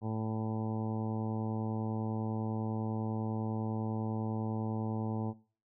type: harmonic tone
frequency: 110 Hz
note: A2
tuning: in tune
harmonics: 1 / 2 / 3 / 4 / 5 / 6 / 7 / 8 / 9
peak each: -35 / -37 / -43 / -44 / -48 / -51 / -46 / -48 / -52 dBFS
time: 0.01-5.34 s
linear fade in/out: 50 ms
effects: noise-tail reverb RT60 0.4 s tail -20 dB re dry